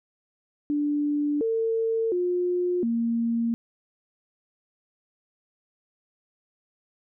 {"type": "tone with pitch steps", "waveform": "sine", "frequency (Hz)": [293.1, 451.3, 356.9, 231.9], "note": ["D4", "A4", "F4", "A#3"], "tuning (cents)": [-3, 44, 38, -9], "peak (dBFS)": -22, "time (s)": [0.7, 3.54], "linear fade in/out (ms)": 0, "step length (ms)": 710, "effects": []}